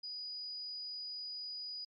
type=tone; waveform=sine; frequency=4928 Hz; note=D#8; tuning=17 cents flat; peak=-39 dBFS; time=0.03-1.85 s; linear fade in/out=10 ms; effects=tanh soft clip ceiling -38 dBFS + MP3 32 kbps

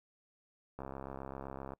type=click train; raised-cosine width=1 ms; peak=-29 dBFS; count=65; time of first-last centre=0.79-1.735 s; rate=67.7 Hz; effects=noise-tail reverb RT60 0.1 s tail -26 dB re dry

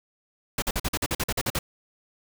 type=noise bursts; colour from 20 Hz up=pink; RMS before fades=-26 dBFS; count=12; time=0.58-1.59 s; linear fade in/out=5 ms; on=42 ms; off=46 ms; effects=none

